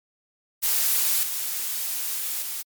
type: noise with level steps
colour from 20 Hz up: blue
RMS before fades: -22 / -28 / -31 dBFS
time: 0.62-2.63 s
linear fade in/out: 20 ms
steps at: 1.23 / 2.42 s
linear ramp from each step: 2 ms
effects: MP3 96 kbps